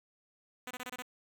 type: tone bursts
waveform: 5% pulse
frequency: 250.3 Hz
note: B3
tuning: 23 cents sharp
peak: -28 dBFS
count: 6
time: 0.67-1.022 s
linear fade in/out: 2 ms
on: 37 ms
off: 26 ms
effects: none